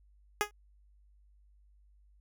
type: tone with exponential decay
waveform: 10% pulse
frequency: 416 Hz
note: G#4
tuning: 3 cents sharp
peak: -15 dBFS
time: 0.41-0.51 s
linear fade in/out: 0 ms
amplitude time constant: 21 ms
effects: added 50 Hz sine -60 dBFS peak until 2.2 s